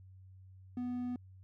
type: tone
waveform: triangle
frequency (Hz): 246.9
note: B3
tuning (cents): 0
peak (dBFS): -33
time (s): 0.77-1.16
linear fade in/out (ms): 2
effects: added 94 Hz sine -53 dBFS peak until 1.43 s